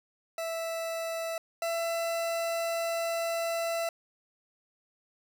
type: tone pair in turn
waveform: 40% pulse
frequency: 659.3 / 668.9 Hz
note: E5 / E5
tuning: 0 / +25 cents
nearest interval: unison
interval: 25 cents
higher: second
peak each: -31 / -28 dBFS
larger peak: second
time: 0.38-1.38 / 1.62-3.89 s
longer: second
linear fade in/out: 2 ms
effects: none